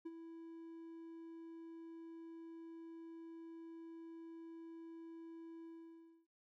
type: tone with ADSR envelope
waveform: triangle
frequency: 330 Hz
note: E4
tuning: 2 cents sharp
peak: -40 dBFS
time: 0.05-6.27 s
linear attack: 12 ms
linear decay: 37 ms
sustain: -8 dB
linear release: 620 ms
effects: none